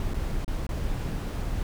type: noise with dropouts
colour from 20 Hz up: brown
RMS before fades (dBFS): -29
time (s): 0-1.63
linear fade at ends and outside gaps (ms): 1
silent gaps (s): 0.136-0.142 / 0.446-0.479 / 0.667-0.691
effects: none